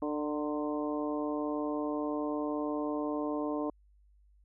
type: harmonic tone with a mistuned harmonic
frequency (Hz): 149.1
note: D3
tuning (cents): +27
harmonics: 2 / 3 / 4 / 5 / 6 / 7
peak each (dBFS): -33 / -38 / -38 / -44 / -45 / -42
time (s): 0.02-3.7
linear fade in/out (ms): 2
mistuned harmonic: 6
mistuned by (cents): +40
effects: added 50 Hz sine -60 dBFS peak until 4.44 s